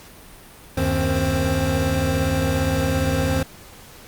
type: tone cluster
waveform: square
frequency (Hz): 77.3 / 94.6 / 156.7 / 263.9 / 526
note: D#2 / F#2 / D#3 / C4 / C5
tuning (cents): -11 / +39 / +13 / +15 / +9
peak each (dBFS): -26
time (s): 0.77-3.43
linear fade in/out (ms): 5
effects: pink hiss -44 dBFS RMS until 4.07 s + Opus 48 kbps